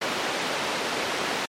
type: band-pass noise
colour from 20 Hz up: pink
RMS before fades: -28 dBFS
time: 0.01-1.46 s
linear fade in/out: 10 ms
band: 340 to 4400 Hz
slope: 12 dB/octave
effects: MP3 64 kbps